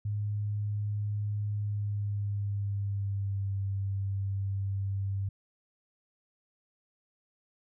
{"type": "tone with pitch glide", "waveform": "sine", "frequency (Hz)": [103.83, 98.17], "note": ["G#2", "G2"], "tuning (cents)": [0, 3], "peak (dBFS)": -29, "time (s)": [0.05, 5.29], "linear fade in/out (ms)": 5, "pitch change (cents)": -97, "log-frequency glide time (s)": [1.54, 3.56], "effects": []}